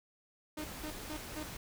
sawtooth tone bursts, 306 Hz, D#4, 29 cents flat, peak -36 dBFS, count 4, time 0.57-1.432 s, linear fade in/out 5 ms, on 73 ms, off 190 ms
pink noise, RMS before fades -45 dBFS, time 0.58-1.57 s, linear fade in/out 5 ms
effects none

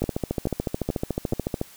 two click trains, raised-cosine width 2 ms, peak -11 / -11 dBFS, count 23 / 4, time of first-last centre 0.02-1.614 / 0.04-1.333 s, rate 13.8 / 2.32 Hz, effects white hiss -49 dBFS RMS until 1.76 s

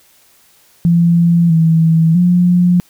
sine tone with pitch steps, 170.2 / 162.6 / 177.4 Hz, F3 / E3 / F3, -44 / -23 / +27 cents, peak -7 dBFS, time 0.85-2.8 s, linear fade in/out 0 ms, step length 650 ms, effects white hiss -50 dBFS RMS until 2.89 s

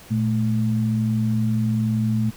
sine tone pair together, 116.18 / 217.3 Hz, A#2 / A3, -5 / -21 cents, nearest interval major seventh, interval 1084 cents, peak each -21 dBFS, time 0.1-2.31 s, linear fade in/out 20 ms, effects pink hiss -45 dBFS RMS until 2.36 s

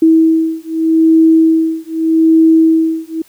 sine beating tone pair, 322.5 / 323.32 Hz, E4 / E4, -38 / -33 cents, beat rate 0.82 Hz, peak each -10 dBFS, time 0.02-3.22 s, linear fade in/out 5 ms, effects white hiss -48 dBFS RMS until 3.28 s

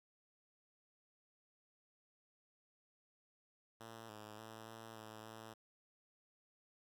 5% pulse tone with pitch steps, 113.1 / 106.7 / 111 / 112.3 / 109.4 / 111.1 Hz, A2 / G#2 / A2 / A2 / A2 / A2, +48 / +47 / +16 / +36 / -9 / +17 cents, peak -40 dBFS, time 3.8-5.54 s, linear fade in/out 10 ms, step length 290 ms, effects none

